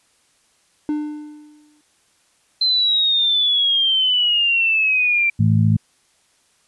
triangle tone with exponential decay, 299.9 Hz, D4, 36 cents sharp, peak -15 dBFS, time 0.89-1.81 s, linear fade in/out 1 ms, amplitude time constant 200 ms
sine exponential sweep, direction down, 4106 to 2349 Hz, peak -14 dBFS, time 2.61-5.3 s, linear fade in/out 5 ms
harmonic tone, 54.1 Hz, A1, 29 cents flat, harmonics 2 / 3 / 4, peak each -14 / -18 / -20 dBFS, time 5.39-5.77 s, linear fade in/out 10 ms
effects white hiss -60 dBFS RMS until 6.67 s + resampled to 24000 Hz

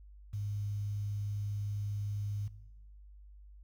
sine tone with quantisation, 102.5 Hz, G#2, 22 cents flat, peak -34 dBFS, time 0.33-2.48 s, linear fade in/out 10 ms, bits 10, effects noise-tail reverb RT60 1.0 s tail -19 dB re dry + added 50 Hz sine -51 dBFS peak until 3.63 s

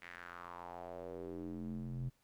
square tone with band-pass filter sweep, 43.65 Hz, F1, in tune, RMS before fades -45 dBFS, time 0.01-2.1 s, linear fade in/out 20 ms, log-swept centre 2100 to 130 Hz, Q 3.4, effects pink hiss -75 dBFS RMS until 2.23 s

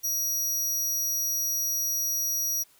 sawtooth tone, 5760 Hz, F#8, 47 cents flat, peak -23 dBFS, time 0.03-2.64 s, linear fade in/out 20 ms, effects white hiss -60 dBFS RMS until 2.79 s

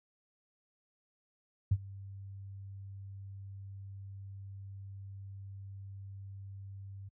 sine tone with ADSR envelope, 98 Hz, G2, in tune, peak -21 dBFS, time 1.71-7.09 s, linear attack 6 ms, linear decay 51 ms, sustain -22 dB, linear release 12 ms, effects high-pass 60 Hz 12 dB/octave

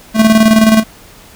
square tone with tremolo, 220 Hz, A3, in tune, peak -4 dBFS, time 0.14-0.84 s, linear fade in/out 50 ms, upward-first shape square, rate 19 Hz, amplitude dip 50%, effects pink hiss -39 dBFS RMS until 1.35 s

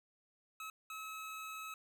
25% pulse tone bursts at uneven times, 1288 Hz, E6, 41 cents flat, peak -40 dBFS, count 2, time 0.6-0.7 / 0.9-1.74 s, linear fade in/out 2 ms, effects none

